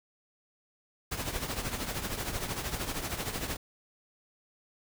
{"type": "noise with tremolo", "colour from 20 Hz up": "pink", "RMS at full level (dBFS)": -32, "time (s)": [1.11, 3.57], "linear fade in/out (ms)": 10, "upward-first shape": "triangle", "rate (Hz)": 13, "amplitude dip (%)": 70, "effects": []}